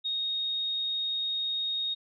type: tone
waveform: sine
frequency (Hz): 3729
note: A#7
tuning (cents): 0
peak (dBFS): -28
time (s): 0.04-1.95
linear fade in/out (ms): 20
effects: none